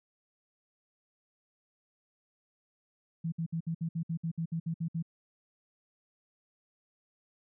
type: tone bursts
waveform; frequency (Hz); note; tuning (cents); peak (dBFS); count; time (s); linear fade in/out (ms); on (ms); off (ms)
sine; 164.81; E3; 0; -30; 13; 3.24-5.026; 10; 82; 60
effects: none